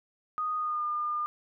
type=tone with pitch glide; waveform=sine; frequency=1240 to 1208.2 Hz; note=D#6 to D6; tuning=-6 to +49 cents; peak=-28 dBFS; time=0.38-1.26 s; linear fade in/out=0 ms; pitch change=-45 cents; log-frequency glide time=0.58-0.84 s; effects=none